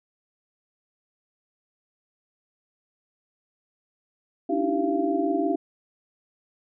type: tone cluster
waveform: sine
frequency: 282.1 / 301.8 / 327.3 / 386.8 / 686 Hz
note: C#4 / D4 / E4 / G4 / F5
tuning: +30 / +47 / -12 / -23 / -31 cents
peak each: -28 dBFS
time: 4.49-5.56 s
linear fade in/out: 10 ms
effects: none